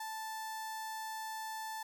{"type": "tone with notch filter", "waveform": "sawtooth", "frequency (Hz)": 880, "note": "A5", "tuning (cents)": 0, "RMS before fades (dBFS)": -42, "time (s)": [0, 1.83], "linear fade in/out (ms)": 5, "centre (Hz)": 2800, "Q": 1.8, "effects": []}